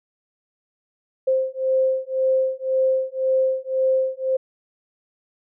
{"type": "beating tone pair", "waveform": "sine", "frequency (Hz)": [523.3, 525.2], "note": ["C5", "C5"], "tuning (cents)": [0, 6], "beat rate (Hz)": 1.9, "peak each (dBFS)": -21, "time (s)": [1.27, 4.37], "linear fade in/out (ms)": 10, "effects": []}